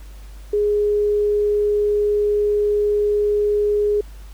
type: tone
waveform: sine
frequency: 415.3 Hz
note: G#4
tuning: in tune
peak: -15 dBFS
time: 0.53-4.01 s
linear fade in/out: 5 ms
effects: added 50 Hz sine -35 dBFS peak until 4.33 s + pink hiss -50 dBFS RMS until 4.33 s